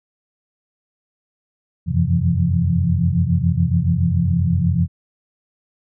sine tone cluster, 86.4 / 93.8 / 130.5 / 166 / 172.8 Hz, F2 / F#2 / C3 / E3 / F3, -18 / +24 / -4 / +12 / -18 cents, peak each -21 dBFS, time 1.86-4.88 s, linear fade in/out 50 ms, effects none

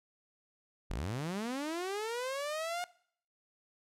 sawtooth linear sweep, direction up, 35.32 to 720 Hz, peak -31 dBFS, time 0.9-2.84 s, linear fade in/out 0 ms, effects noise-tail reverb RT60 0.6 s tail -21 dB re dry + low-pass 11000 Hz 12 dB/octave

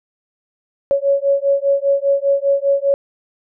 sine beating tone pair, 554.4 / 559.4 Hz, C#5 / C#5, 0 / +16 cents, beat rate 5 Hz, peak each -16 dBFS, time 0.91-2.94 s, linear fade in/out 0 ms, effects none

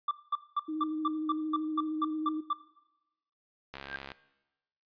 triangle tone bursts, 1174.7 Hz, D6, in tune, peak -24 dBFS, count 11, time 0.08-2.532 s, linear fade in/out 5 ms, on 32 ms, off 210 ms
sine tone with vibrato, 311.1 Hz, D#4, in tune, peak -32 dBFS, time 0.68-2.41 s, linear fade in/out 10 ms, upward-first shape square, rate 13 Hz, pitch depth 19 cents each way
click train, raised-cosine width 0.3 ms, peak -25 dBFS, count 27, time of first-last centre 3.74-4.118 s, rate 68.8 Hz
sine tone with exponential growth, 1593 Hz, G6, 27 cents sharp, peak -31 dBFS, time 3.8-3.96 s, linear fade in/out 0 ms, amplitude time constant 34 ms
effects noise-tail reverb RT60 1.0 s tail -18 dB re dry + resampled to 11025 Hz

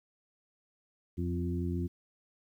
harmonic tone with a mistuned harmonic, 87.1 Hz, F2, 4 cents flat, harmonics 1 / 2 / 3 / 4, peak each -33 / -36 / -38 / -39 dBFS, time 1.17-1.88 s, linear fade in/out 20 ms, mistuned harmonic 2, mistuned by +19 cents, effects 11-bit

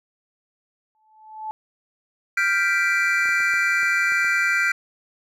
sine tone with exponential growth, 868 Hz, A5, 24 cents flat, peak -25 dBFS, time 0.95-1.51 s, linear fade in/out 0 ms, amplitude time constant 120 ms
triangle chord, G dominant seventh, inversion third, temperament equal, 1396.9 / 1568 / 1975.5 / 2349 Hz, F6 / G6 / B6 / D7, 0 / 0 / 0 / 0 cents, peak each -22 dBFS, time 2.37-4.72 s, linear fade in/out 5 ms
clicks, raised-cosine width 1 ms, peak -30 dBFS, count 7, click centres 3.257 / 3.291 / 3.404 / 3.538 / 3.831 / 4.121 / 4.246 s
effects none

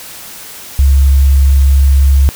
sine tone, 68.5 Hz, C#2, 20 cents flat, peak -4 dBFS, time 0.79-2.29 s, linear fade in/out 0 ms, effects white hiss -30 dBFS RMS until 2.35 s

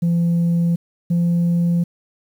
sine tone pair in turn, 170.3 / 171.88 Hz, F3 / F3, -43 / -27 cents, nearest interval unison, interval 16 cents, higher second, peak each -12 dBFS, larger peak neither, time 0.02-0.76 / 1.1-1.84 s, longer neither, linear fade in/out 10 ms, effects tanh soft clip ceiling -13 dBFS + 8-bit

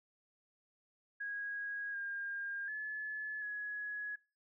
sine tone with pitch steps, 1648 / 1610 / 1718 / 1681 Hz, G#6 / G6 / A6 / G#6, -14 / +46 / -42 / +20 cents, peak -38 dBFS, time 1.2-4.16 s, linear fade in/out 10 ms, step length 740 ms, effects noise-tail reverb RT60 0.4 s tail -26 dB re dry

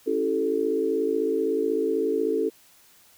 sine chord, A dominant seventh, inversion first, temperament equal with one note detuned, 277.2 / 329.6 / 383.9 / 440 Hz, C#4 / E4 / G4 / A4, 0 / 0 / -36 / 0 cents, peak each -30 / -29 / -29 / -24 dBFS, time 0.06-2.5 s, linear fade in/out 20 ms, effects white hiss -56 dBFS RMS until 3.17 s

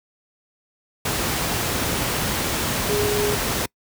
sine tone in noise, 415.3 Hz, G#4, in tune, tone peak -21 dBFS, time 2.89-3.35 s, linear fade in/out 5 ms, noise pink, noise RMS -23 dBFS, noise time 1.05-3.66 s, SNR -1 dB, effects noise-tail reverb RT60 0.1 s tail -26 dB re dry + high-pass 60 Hz 12 dB/octave

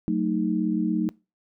sine chord, D# diminished, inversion first, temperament just, 186.68 / 224 / 311.1 Hz, F#3 / A3 / D#4, +16 / +31 / 0 cents, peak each -26 dBFS, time 0.08-1.09 s, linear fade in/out 0 ms, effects noise-tail reverb RT60 0.3 s tail -25 dB re dry

